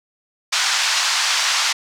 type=band-pass noise; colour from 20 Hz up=white; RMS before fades=-19 dBFS; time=0.52-1.73 s; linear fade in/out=10 ms; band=850 to 6300 Hz; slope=24 dB/octave; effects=none